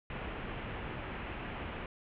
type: low-pass noise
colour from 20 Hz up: pink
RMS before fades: -41 dBFS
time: 0.1-1.86 s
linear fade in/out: 2 ms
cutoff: 3000 Hz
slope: 48 dB/octave
effects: none